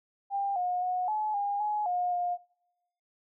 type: tone with pitch steps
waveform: sine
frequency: 796 / 720 / 729 / 855 / 810 / 841 / 716 / 709 Hz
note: G5 / F#5 / F#5 / A5 / G#5 / G#5 / F5 / F5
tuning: +26 / -47 / -26 / -50 / -43 / +22 / +43 / +26 cents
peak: -27 dBFS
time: 0.3-2.38 s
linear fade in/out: 50 ms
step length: 260 ms
effects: noise-tail reverb RT60 0.9 s tail -23 dB re dry